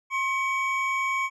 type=tone pair together; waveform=triangle; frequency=1069 / 2265 Hz; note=C6 / C#7; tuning=+37 / +37 cents; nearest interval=octave + minor second; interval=1300 cents; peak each=-25 dBFS; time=0.1-1.3 s; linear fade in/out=50 ms; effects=resampled to 24000 Hz